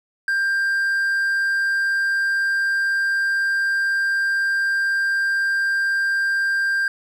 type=tone; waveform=triangle; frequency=1589 Hz; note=G6; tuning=23 cents sharp; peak=-16 dBFS; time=0.28-6.88 s; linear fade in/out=2 ms; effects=none